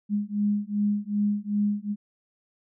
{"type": "beating tone pair", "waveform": "sine", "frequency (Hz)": [205, 207.6], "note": ["G#3", "G#3"], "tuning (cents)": [-22, 0], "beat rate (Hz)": 2.6, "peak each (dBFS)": -26, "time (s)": [0.09, 1.96], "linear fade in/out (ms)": 50, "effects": []}